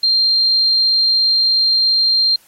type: tone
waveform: sine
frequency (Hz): 4181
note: C8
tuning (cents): -2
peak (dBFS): -11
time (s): 0.03-2.36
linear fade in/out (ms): 5
effects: white hiss -51 dBFS RMS until 2.47 s + AAC 48 kbps

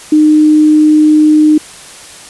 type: tone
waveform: sine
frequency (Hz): 305.7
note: D#4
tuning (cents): -30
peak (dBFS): -3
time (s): 0.12-1.58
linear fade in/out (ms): 5
effects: white hiss -32 dBFS RMS until 2.29 s + resampled to 24000 Hz

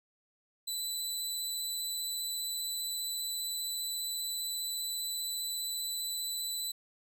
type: tone with vibrato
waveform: 20% pulse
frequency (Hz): 3989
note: B7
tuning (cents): +17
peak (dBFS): -28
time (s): 0.67-6.72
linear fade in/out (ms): 10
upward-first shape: square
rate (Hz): 15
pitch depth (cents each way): 9
effects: none

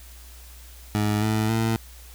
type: tone with pitch steps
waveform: 20% pulse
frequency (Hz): 105.2 / 108.85 / 112.62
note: G#2 / A2 / A2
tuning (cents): +23 / -18 / +41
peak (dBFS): -16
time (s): 0.95-1.76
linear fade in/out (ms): 0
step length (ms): 270
effects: added 60 Hz sine -43 dBFS peak until 2.14 s + white hiss -49 dBFS RMS until 2.14 s

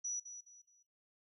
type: tone with echo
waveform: sine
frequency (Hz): 5880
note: F#8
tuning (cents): -12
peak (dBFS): -37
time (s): 0.04-0.2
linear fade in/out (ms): 10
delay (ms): 210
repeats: 3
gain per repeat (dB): -10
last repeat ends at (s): 0.83
effects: noise-tail reverb RT60 0.3 s tail -19 dB re dry

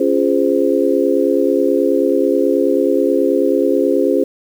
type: chord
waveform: sine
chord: Db major seventh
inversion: none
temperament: just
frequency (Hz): 277.2 / 346.5 / 415.8 / 519.7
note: Db4 / F4 / Ab4 / C5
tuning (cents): 0 / -14 / +2 / -12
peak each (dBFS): -17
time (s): 0-4.24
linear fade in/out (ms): 5
effects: 7-bit

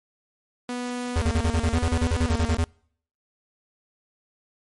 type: tone with vibrato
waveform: sawtooth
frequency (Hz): 237.6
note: A#3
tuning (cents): +33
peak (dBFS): -24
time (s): 0.69-2.57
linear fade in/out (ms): 2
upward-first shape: square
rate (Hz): 0.94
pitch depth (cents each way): 60
type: tone bursts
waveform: square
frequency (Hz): 82.5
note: E2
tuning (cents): +2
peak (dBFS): -20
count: 16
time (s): 1.16-2.64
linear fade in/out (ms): 0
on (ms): 55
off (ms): 40
effects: noise-tail reverb RT60 0.6 s tail -26 dB re dry + MP3 48 kbps

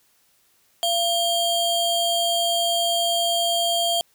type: ring-modulated tone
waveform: square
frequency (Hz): 1945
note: B6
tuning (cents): -27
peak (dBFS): -17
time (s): 0.83-4.01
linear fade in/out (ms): 0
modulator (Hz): 1260
effects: white hiss -62 dBFS RMS until 4.14 s

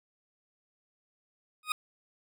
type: tone with exponential growth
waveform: 20% pulse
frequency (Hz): 1244.5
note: D#6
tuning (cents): 0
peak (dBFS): -19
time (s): 1.63-1.72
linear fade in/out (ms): 2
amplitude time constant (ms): 19
effects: none

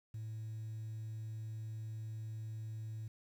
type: tone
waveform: sine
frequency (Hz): 110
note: A2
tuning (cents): 0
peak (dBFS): -39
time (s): 0.14-3.08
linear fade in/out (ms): 5
effects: tanh soft clip ceiling -39 dBFS + 11-bit

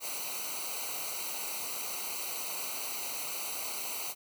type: noise with comb filter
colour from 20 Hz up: white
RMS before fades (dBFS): -37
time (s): 0-4.15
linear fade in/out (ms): 50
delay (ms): 0.58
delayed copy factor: -0.95
effects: none

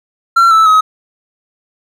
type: tone with pitch steps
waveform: triangle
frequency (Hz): 1361 / 1315.4 / 1271.3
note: F6 / E6 / D#6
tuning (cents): -45 / -4 / +37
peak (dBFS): -3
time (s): 0.36-0.81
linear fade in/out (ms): 10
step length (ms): 150
effects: none

